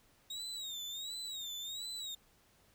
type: tone with vibrato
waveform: 35% pulse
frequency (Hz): 3752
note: A#7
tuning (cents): +11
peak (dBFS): -39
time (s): 0.3-2.15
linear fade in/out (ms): 5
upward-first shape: sine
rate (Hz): 1.4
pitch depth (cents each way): 120
effects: pink hiss -68 dBFS RMS until 2.74 s